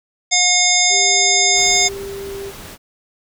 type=harmonic tone; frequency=720 Hz; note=F#5; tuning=47 cents flat; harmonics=1 / 3 / 5 / 7 / 9 / 10; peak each=-22 / -18 / -19 / -18 / -18 / -19 dBFS; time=0.31-1.89 s; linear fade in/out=20 ms
type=tone; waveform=sine; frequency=395.1 Hz; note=G4; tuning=14 cents sharp; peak=-26 dBFS; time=0.89-2.53 s; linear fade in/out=50 ms
type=noise; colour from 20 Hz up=pink; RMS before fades=-35 dBFS; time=1.53-2.78 s; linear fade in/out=50 ms
effects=none